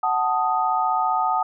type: chord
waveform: sine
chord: D# diminished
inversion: first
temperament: equal with one note detuned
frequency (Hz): 745.1 / 880 / 1244.5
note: F#5 / A5 / D#6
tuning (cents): +12 / 0 / 0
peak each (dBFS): -23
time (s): 0.03-1.43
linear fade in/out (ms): 5
effects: none